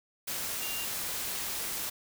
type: tone in noise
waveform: sine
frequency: 2794 Hz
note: F7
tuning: in tune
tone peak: -39 dBFS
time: 0.61-0.85 s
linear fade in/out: 10 ms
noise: white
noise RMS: -35 dBFS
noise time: 0.27-1.9 s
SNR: -7 dB
effects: none